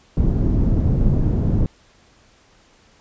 pink low-pass noise, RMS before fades -17 dBFS, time 0.17-1.66 s, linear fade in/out 2 ms, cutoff 230 Hz, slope 12 dB/octave, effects pink hiss -54 dBFS RMS until 3 s + resampled to 16000 Hz

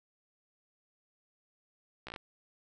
slowing click train, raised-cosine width 0.3 ms, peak -26 dBFS, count 6, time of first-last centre 2.07-2.162 s, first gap 15 ms, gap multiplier 1.1, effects none

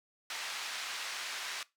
pink band-pass noise, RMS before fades -40 dBFS, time 0.3-1.63 s, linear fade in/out 2 ms, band 1400 to 6000 Hz, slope 12 dB/octave, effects noise-tail reverb RT60 0.2 s tail -19 dB re dry

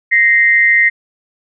sine tone pair together, 1864.7 / 2078 Hz, A#6 / C7, 0 / -12 cents, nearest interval major second, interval 188 cents, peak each -10 dBFS, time 0.11-0.9 s, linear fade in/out 20 ms, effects none

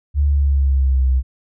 sine tone with pitch glide, 72.2 to 64.7 Hz, D2 to C2, -29 to -19 cents, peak -12 dBFS, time 0.14-1.23 s, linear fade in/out 50 ms, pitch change -190 cents, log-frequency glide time 0.24-1.07 s, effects none

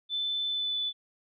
sine tone with pitch glide, 3520 to 3484 Hz, A7 to A7, 0 to -18 cents, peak -28 dBFS, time 0.09-0.93 s, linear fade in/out 50 ms, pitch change -18 cents, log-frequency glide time 0.48-0.79 s, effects none

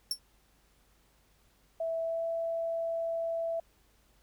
sawtooth tone with exponential decay, 5440 Hz, F8, 46 cents flat, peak -23 dBFS, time 0.11-0.19 s, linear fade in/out 2 ms, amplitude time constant 17 ms
sine tone with pitch glide, 657 to 663.5 Hz, E5 to E5, -6 to +11 cents, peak -30 dBFS, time 1.8-3.6 s, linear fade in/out 5 ms, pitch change +17 cents, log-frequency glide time 2-2.25 s
effects added 50 Hz sine -68 dBFS peak until 4.22 s + pink hiss -68 dBFS RMS until 4.22 s

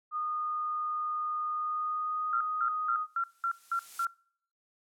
sine tone with pitch glide, 1228 to 1245.9 Hz, D#6 to D#6, -23 to +2 cents, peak -30 dBFS, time 0.11-3.07 s, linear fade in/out 50 ms, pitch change +25 cents, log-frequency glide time 1.52-2.4 s
sine tone bursts, 1367 Hz, F6, 37 cents flat, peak -27 dBFS, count 7, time 2.33-4.069 s, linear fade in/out 2 ms, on 77 ms, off 200 ms
blue noise with exponential growth, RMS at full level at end -41 dBFS, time 2.94-4.05 s, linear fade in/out 2 ms, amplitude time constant 240 ms
effects noise-tail reverb RT60 0.6 s tail -25 dB re dry + low-pass 11000 Hz 12 dB/octave

